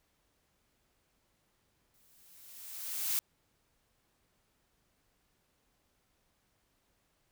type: noise with exponential growth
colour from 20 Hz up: blue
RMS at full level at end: -30 dBFS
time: 1.94-3.19 s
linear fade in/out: 0 ms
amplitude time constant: 270 ms
effects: pink hiss -75 dBFS RMS until 7.31 s